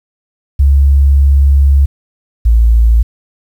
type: tone pair in turn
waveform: sine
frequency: 69.5 / 56.84 Hz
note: C#2 / A#1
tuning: +5 / -43 cents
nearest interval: minor third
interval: 348 cents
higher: first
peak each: -4 dBFS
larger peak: neither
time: 0.59-1.86 / 2.45-3.03 s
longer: first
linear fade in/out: 10 ms
effects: 7-bit